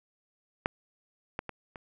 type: clicks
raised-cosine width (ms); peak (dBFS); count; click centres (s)
0.5; -11 / -17 / -22 / -27; 4; 0.659 / 1.391 / 1.493 / 1.758
effects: none